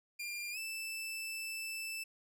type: tone with pitch glide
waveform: sawtooth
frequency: 2396 to 2643 Hz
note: D7 to E7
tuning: +34 to +4 cents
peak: -36 dBFS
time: 0.19-2.04 s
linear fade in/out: 10 ms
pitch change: +170 cents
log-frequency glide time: 0.52-0.58 s
effects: none